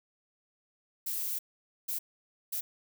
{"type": "noise bursts at uneven times", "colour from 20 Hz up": "violet", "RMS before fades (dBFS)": -34, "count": 3, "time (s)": [[1.06, 1.39], [1.88, 1.99], [2.52, 2.61]], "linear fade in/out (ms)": 10, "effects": []}